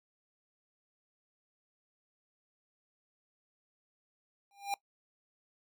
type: tone with exponential growth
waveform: square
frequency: 801 Hz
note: G5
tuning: 37 cents sharp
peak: -29 dBFS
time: 4.51-4.74 s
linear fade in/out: 1 ms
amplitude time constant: 48 ms
effects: noise-tail reverb RT60 0.1 s tail -21 dB re dry